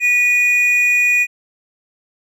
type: tone pair together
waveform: triangle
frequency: 1953.6 / 2460 Hz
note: B6 / D#7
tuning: -19 / -20 cents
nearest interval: major third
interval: 399 cents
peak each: -20 / -10 dBFS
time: 0-1.27 s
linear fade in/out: 50 ms
effects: none